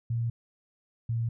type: tone pair in turn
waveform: sine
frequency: 116.7 / 115.56 Hz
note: A#2 / A#2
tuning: +2 / -15 cents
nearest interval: unison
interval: 17 cents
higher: first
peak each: -26 dBFS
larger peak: neither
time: 0.1-0.3 / 1.09-1.29 s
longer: neither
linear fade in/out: 5 ms
effects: none